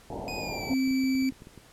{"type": "low-pass noise", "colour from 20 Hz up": "white", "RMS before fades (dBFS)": -36, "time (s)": [0.1, 0.74], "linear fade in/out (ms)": 2, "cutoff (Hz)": 910, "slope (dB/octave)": 96}
{"type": "tone with pitch glide", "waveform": "25% pulse", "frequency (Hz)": [2489, 2309], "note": ["D#7", "D7"], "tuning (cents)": [0, -30], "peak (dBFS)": -32, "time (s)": [0.28, 1.29], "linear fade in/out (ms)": 0, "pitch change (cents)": -130, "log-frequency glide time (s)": [0.39, 0.64]}
{"type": "tone", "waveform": "sine", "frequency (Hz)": 263.3, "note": "C4", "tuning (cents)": 11, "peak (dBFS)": -23, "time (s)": [0.69, 1.31], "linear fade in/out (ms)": 20}
{"type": "clicks", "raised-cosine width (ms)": 3, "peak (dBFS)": -33, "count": 9, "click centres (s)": [0.876, 0.91, 1.039, 1.152, 1.224, 1.323, 1.421, 1.471, 1.577]}
{"effects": ["pink hiss -55 dBFS RMS until 1.72 s", "low-pass 12000 Hz 12 dB/octave"]}